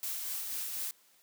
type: noise with tremolo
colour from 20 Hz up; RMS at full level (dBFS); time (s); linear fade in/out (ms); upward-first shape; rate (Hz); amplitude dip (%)
blue; -36; 0.03-0.91; 0; sine; 4.1; 30
effects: white hiss -65 dBFS RMS until 1.22 s + high-pass 200 Hz 12 dB/octave